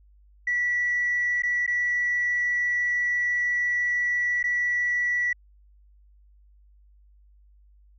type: tone with dropouts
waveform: sine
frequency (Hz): 1951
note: B6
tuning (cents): -22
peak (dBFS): -21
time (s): 0.47-5.33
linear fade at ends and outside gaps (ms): 5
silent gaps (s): 1.422-1.433 / 1.665-1.676 / 4.429-4.439
effects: tanh soft clip ceiling -17 dBFS + added 50 Hz sine -53 dBFS peak until 7.98 s